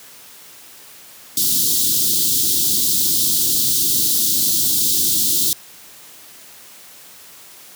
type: band-stop noise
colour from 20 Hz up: white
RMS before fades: -17 dBFS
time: 1.37-5.53 s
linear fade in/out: 2 ms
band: 370 to 3400 Hz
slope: 48 dB/octave
effects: white hiss -42 dBFS RMS until 7.75 s + high-pass 100 Hz 12 dB/octave